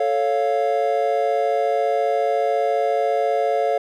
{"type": "chord", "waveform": "triangle", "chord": "A augmented", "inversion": "none", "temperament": "equal", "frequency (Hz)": [440, 554.4, 698.5], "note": ["A4", "C#5", "E#5"], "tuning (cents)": [0, 0, 0], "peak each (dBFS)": [-21, -20, -19], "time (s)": [0, 3.78], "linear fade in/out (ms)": 5, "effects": []}